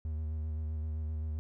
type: tone with vibrato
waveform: triangle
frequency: 77.78 Hz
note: D#2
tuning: in tune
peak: -31 dBFS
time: 0.05-1.39 s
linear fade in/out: 0 ms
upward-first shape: square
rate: 7.7 Hz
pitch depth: 25 cents each way
effects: none